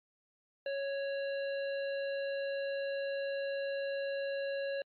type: harmonic tone with a mistuned harmonic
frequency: 554 Hz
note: C#5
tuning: 1 cent flat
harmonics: 1 / 3 / 5 / 7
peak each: -34 / -44 / -48 / -51 dBFS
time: 0.66-4.82 s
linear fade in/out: 2 ms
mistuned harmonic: 7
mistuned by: +65 cents
effects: AAC 64 kbps